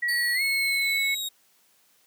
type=tone with pitch glide; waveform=sine; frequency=1924 to 2197 Hz; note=B6 to C#7; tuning=-46 to -16 cents; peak=-23 dBFS; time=0.02-1.15 s; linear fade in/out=10 ms; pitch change=+230 cents; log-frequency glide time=0.34-0.42 s
type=exponential sweep; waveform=sawtooth; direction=down; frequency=4538 to 3750 Hz; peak=-26 dBFS; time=0.08-1.29 s; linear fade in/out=10 ms
effects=white hiss -63 dBFS RMS until 2.06 s + high-pass 150 Hz 12 dB/octave